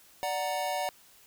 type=chord; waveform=square; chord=D augmented; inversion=none; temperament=equal; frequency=587.3 / 740 / 932.3 Hz; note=D5 / F#5 / A#5; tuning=0 / 0 / 0 cents; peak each=-35 / -33 / -37 dBFS; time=0.23-0.89 s; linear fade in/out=0 ms; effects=white hiss -58 dBFS RMS until 1.26 s